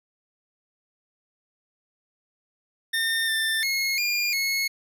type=tone with pitch steps; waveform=25% pulse; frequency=1816 / 1784 / 2165 / 2410 / 2180 Hz; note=A#6 / A6 / C#7 / D7 / C#7; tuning=-46 / +23 / -41 / +44 / -29 cents; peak=-19 dBFS; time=2.93-4.68 s; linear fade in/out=10 ms; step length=350 ms; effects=none